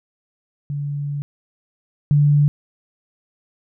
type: tone pair in turn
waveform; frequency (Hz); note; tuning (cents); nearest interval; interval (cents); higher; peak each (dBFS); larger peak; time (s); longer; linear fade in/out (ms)
sine; 143.8 / 145.89; D3 / D3; -36 / -11; unison; 25; second; -22 / -11; second; 0.7-1.22 / 2.11-2.48; first; 0
effects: none